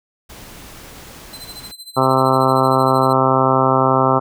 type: noise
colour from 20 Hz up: pink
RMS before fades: -38 dBFS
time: 0.29-1.72 s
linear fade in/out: 10 ms
type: tone with tremolo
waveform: sawtooth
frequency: 4063 Hz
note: B7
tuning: 48 cents sharp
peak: -28 dBFS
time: 1.33-3.13 s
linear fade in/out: 5 ms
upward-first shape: sine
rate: 13 Hz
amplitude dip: 85%
type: harmonic tone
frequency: 131.7 Hz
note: C3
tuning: 12 cents sharp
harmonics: 1 / 2 / 3 / 4 / 5 / 6 / 7 / 8 / 9 / 10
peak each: -21 / -21 / -21 / -21 / -21 / -21 / -21 / -21 / -21 / -21 dBFS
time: 1.96-4.2 s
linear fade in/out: 20 ms
effects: none